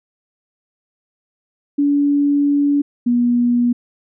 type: tone pair in turn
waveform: sine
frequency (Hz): 286.4 / 241.4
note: D4 / B3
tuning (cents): -43 / -39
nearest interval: minor third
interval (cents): 296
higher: first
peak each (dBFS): -12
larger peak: neither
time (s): 1.78-2.82 / 3.06-3.73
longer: first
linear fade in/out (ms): 10
effects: none